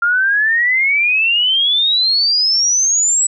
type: exponential sweep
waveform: sine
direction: up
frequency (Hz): 1387 to 7902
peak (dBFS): -11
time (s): 0.02-3.27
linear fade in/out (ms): 5
effects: none